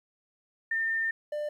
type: tone pair in turn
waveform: sine / triangle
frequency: 1807 / 595.7 Hz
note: A6 / D5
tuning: +46 / +24 cents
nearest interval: octave + perfect fifth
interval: 1922 cents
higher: first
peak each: -26 / -28 dBFS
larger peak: first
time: 0.71-1.11 / 1.32-1.49 s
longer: first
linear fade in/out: 5 ms
effects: 11-bit